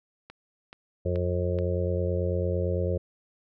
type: click train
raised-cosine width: 0.3 ms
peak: -27 dBFS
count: 4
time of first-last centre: 0.3-1.588 s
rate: 2.33 Hz
type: harmonic tone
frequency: 89 Hz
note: F2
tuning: 33 cents sharp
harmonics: 1 / 2 / 4 / 5 / 6 / 7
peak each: -27 / -34 / -34 / -33 / -31 / -40 dBFS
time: 1.05-2.98 s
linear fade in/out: 10 ms
effects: none